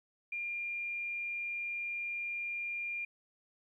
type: tone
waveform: sine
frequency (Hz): 2400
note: D7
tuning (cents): +37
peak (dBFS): -35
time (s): 0.32-3.05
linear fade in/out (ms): 5
effects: 12-bit